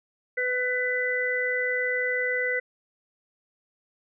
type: harmonic tone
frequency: 499.1 Hz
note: B4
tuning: 18 cents sharp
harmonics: 1 / 3 / 4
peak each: -29 / -31 / -26 dBFS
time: 0.37-2.6 s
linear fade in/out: 10 ms
effects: none